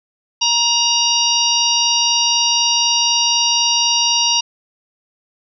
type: harmonic tone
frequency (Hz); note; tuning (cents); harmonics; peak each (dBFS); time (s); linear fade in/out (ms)
944; A#5; +22; 1 / 3 / 4 / 5 / 6; -22 / -17 / -22 / -20 / -18; 0.41-4.41; 10
effects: none